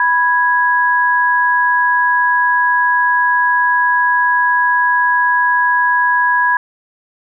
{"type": "tone pair together", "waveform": "sine", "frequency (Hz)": [986, 1658.2], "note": ["B5", "G#6"], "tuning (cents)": [-3, -3], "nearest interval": "major sixth", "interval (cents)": 900, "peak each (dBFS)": -13, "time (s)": [0, 6.57], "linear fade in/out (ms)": 2, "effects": []}